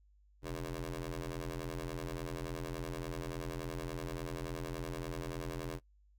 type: ring-modulated tone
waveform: 15% pulse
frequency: 83.5 Hz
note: E2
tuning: 23 cents sharp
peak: -29 dBFS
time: 0.42-5.8 s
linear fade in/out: 50 ms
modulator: 214 Hz
effects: noise-tail reverb RT60 0.1 s tail -19 dB re dry + added 50 Hz sine -63 dBFS peak until 6.18 s